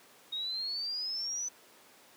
sine exponential sweep, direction up, 3729 to 6060 Hz, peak -33 dBFS, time 0.32-1.49 s, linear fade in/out 10 ms, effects pink hiss -58 dBFS RMS until 2.16 s + high-pass 300 Hz 12 dB/octave

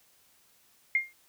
sine tone with exponential decay, 2121 Hz, C7, 23 cents sharp, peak -19 dBFS, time 0.95-1.13 s, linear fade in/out 2 ms, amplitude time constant 37 ms, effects white hiss -64 dBFS RMS until 1.28 s

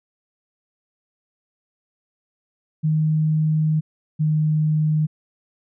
sine tone pair in turn, 155.56 / 154.13 Hz, D#3 / D#3, 0 / -16 cents, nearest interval unison, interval 16 cents, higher first, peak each -16 dBFS, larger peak neither, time 2.83-3.81 / 4.19-5.07 s, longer first, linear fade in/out 20 ms, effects none

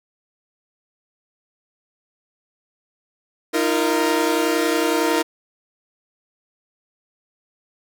sawtooth chord, Eb suspended second, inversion none, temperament equal with one note detuned, 311.1 / 342 / 466.2 Hz, Eb4 / F4 / Bb4, 0 / -36 / 0 cents, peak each -18 dBFS, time 3.53-5.23 s, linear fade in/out 20 ms, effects none

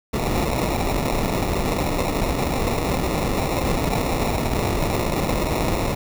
pink noise with sample-and-hold, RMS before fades -22 dBFS, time 0.13-5.95 s, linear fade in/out 10 ms, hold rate 1575 Hz, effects none

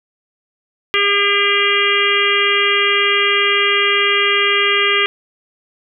harmonic tone with a mistuned harmonic, 404.1 Hz, G#4, 47 cents flat, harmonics 1 / 3 / 4 / 5 / 6 / 7 / 8, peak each -20 / -20 / -23 / -18 / -19 / -19 / -21 dBFS, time 0.94-5.06 s, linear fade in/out 0 ms, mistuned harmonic 6, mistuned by -32 cents, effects none

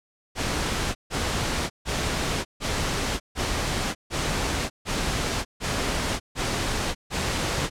pink noise bursts, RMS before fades -26 dBFS, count 10, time 0.35-7.7 s, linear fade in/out 50 ms, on 600 ms, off 150 ms, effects low-pass 8000 Hz 12 dB/octave

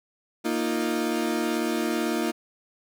35% pulse chord, Bb suspended fourth, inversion none, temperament equal, 233.1 / 311.1 / 349.2 Hz, Bb3 / Eb4 / F4, 0 / 0 / 0 cents, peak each -27 dBFS, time 0.44-2.32 s, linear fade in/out 20 ms, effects none

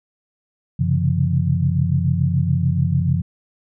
sine tone cluster, 92.3 / 133 / 139.9 / 170.8 Hz, F#2 / C3 / C#3 / F3, -4 / +29 / +16 / -38 cents, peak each -21 dBFS, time 0.79-3.22 s, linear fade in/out 10 ms, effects none

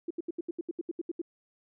sine tone bursts, 340 Hz, F4, 46 cents flat, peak -30 dBFS, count 12, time 0.08-1.217 s, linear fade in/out 5 ms, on 26 ms, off 75 ms, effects none

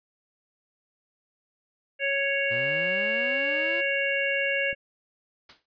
harmonic tone, 554.4 Hz, C#5, in tune, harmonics 1 / 3 / 4 / 5, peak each -29 / -29 / -29 / -29 dBFS, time 1.99-4.75 s, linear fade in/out 50 ms
sawtooth linear sweep, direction up, 110 to 348.8 Hz, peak -33 dBFS, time 2.5-3.82 s, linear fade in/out 20 ms
click, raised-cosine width 3 ms, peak -32 dBFS, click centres 4.729 s
white noise with exponential decay, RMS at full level -41 dBFS, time 5.49-5.66 s, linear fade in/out 5 ms, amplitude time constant 35 ms
effects resampled to 11025 Hz

